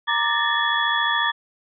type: tone cluster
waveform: sine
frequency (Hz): 935 / 1181 / 1740 / 1814 / 3378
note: A#5 / D6 / A6 / A#6 / G#7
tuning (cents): +5 / +9 / -20 / -48 / +29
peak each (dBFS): -25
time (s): 0.07-1.32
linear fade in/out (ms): 20
effects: none